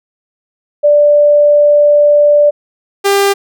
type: tone pair in turn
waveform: sine / sawtooth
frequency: 587.3 / 398.3 Hz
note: D5 / G4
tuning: 0 / +28 cents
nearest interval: perfect fifth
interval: 672 cents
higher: first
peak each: -4 dBFS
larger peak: neither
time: 0.83-2.51 / 3.04-3.34 s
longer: first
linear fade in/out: 20 ms
effects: none